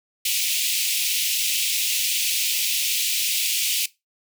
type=high-pass noise; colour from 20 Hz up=pink; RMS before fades=-23 dBFS; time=0.25-3.86 s; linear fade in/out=5 ms; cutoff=2400 Hz; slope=48 dB/octave; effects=noise-tail reverb RT60 0.2 s tail -19 dB re dry